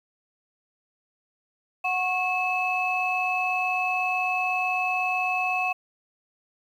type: tone cluster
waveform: sine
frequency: 736 / 1096 / 2602 Hz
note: F#5 / C#6 / E7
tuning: -9 / -20 / -23 cents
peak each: -26 / -31 / -25 dBFS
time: 1.84-5.73 s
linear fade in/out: 10 ms
effects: tanh soft clip ceiling -15 dBFS + 9-bit